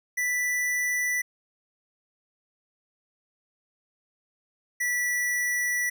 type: tone pair in turn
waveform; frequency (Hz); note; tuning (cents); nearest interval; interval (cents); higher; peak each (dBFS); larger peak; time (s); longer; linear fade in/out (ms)
square; 1975.5 / 1957.3; B6 / B6; 0 / -16; unison; 16; first; -25; neither; 0.17-1.22 / 4.8-5.9; second; 10
effects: none